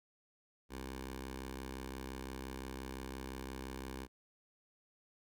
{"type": "tone with notch filter", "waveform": "10% pulse", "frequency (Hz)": 65.8, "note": "C2", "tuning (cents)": 10, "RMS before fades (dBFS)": -45, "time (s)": [0.69, 4.08], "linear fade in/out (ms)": 50, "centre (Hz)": 150, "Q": 1.3, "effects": []}